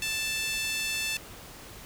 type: tone with high-pass filter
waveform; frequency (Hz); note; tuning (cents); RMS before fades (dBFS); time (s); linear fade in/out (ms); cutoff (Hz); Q
5% pulse; 881; A5; +2; -31; 0.02-1.17; 2; 2400; 3.4
effects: pink hiss -46 dBFS RMS until 1.85 s